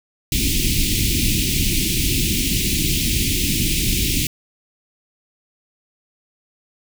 pink band-stop noise, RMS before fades -19 dBFS, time 0.32-4.27 s, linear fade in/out 2 ms, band 350 to 2300 Hz, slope 48 dB/octave, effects none

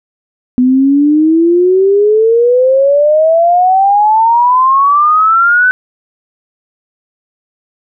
sine exponential sweep, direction up, 247.8 to 1520 Hz, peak -5 dBFS, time 0.58-5.71 s, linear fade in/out 0 ms, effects none

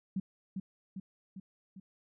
sine tone with echo, 190.9 Hz, G3, 46 cents flat, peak -30 dBFS, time 0.16-0.2 s, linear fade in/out 5 ms, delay 400 ms, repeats 4, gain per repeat -4 dB, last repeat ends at 1.8 s, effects none

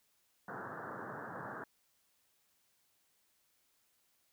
white band-pass noise, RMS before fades -45 dBFS, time 0.48-1.64 s, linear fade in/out 2 ms, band 100 to 1700 Hz, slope 96 dB/octave, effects white hiss -75 dBFS RMS until 4.32 s

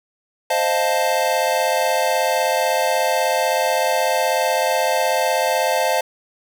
square chord, F dominant seventh, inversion second, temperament equal, 523.3 / 622.3 / 698.5 / 880 Hz, C5 / Eb5 / F5 / A5, 0 / 0 / 0 / 0 cents, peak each -23 dBFS, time 0.5-6.01 s, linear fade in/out 5 ms, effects none

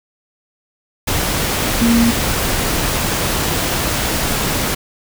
sine tone in noise, 233.1 Hz, A#3, in tune, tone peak -10 dBFS, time 1.81-2.11 s, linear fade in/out 10 ms, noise pink, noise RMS -18 dBFS, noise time 1.07-4.75 s, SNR +5 dB, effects none

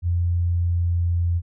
sine tone with pitch glide, 86.8 to 86.15 Hz, F2 to F2, -10 to -23 cents, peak -18 dBFS, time 0.02-1.42 s, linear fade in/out 50 ms, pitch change -13 cents, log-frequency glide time 0.34-1.29 s, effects none

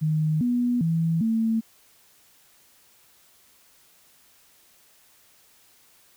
sine tone with pitch steps, 155.2 / 243.7 / 164.2 / 224.4 Hz, D#3 / B3 / E3 / A3, -4 / -23 / -6 / +34 cents, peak -20 dBFS, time 0.01-1.61 s, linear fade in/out 20 ms, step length 400 ms, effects white hiss -58 dBFS RMS until 6.16 s

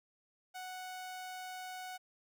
sawtooth tone, 740 Hz, F#5, in tune, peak -39 dBFS, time 0.54-1.98 s, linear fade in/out 20 ms, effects none

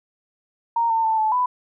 sine tone with pitch steps, 929 / 902 / 886 / 869 / 995 Hz, A#5 / A5 / A5 / A5 / B5, -6 / +43 / +12 / -22 / +13 cents, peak -17 dBFS, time 0.76-1.46 s, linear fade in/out 5 ms, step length 140 ms, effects none

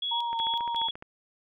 sine tone with tremolo, 3355 Hz, G#7, 17 cents sharp, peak -28 dBFS, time 0.02-0.91 s, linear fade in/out 5 ms, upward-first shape square, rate 2.7 Hz, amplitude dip 75%
sine tone with vibrato, 928 Hz, A#5, 8 cents flat, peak -28 dBFS, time 0.11-0.88 s, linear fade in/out 10 ms, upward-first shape sine, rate 2.3 Hz, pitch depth 31 cents each way
click train, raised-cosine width 0.5 ms, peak -26 dBFS, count 11, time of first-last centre 0.33-1.024 s, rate 14.4 Hz
effects none

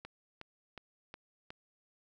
click train, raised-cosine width 0.3 ms, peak -29 dBFS, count 5, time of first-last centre 0.05-1.505 s, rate 2.75 Hz, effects 11-bit

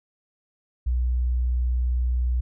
sine tone, 61.5 Hz, B1, 7 cents flat, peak -20 dBFS, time 0.86-2.41 s, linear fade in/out 10 ms, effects none

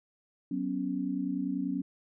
sine chord, F# suspended fourth, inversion none, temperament equal with one note detuned, 186.71 / 246.9 / 277.2 Hz, F#3 / B3 / C#4, +16 / 0 / 0 cents, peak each -35 / -35 / -32 dBFS, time 0.51-1.82 s, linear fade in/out 5 ms, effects none

